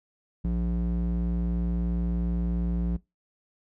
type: tone with band-pass filter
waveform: square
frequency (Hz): 58.5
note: A#1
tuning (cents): +7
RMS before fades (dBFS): -27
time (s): 0.44-2.97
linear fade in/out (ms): 10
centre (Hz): 130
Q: 2.8
effects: noise-tail reverb RT60 0.2 s tail -21 dB re dry